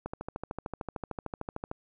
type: click train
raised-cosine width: 1 ms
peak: -21 dBFS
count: 23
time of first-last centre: 0.06-1.714 s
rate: 13.3 Hz
effects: none